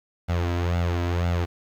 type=tone with flanger; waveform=sawtooth; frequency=86.8 Hz; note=F2; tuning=10 cents flat; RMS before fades=-24 dBFS; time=0.28-1.46 s; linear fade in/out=20 ms; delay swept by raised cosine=1.4 to 3.1 ms; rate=2 Hz; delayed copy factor=+0.65; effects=low-pass 4000 Hz 12 dB/octave + 9-bit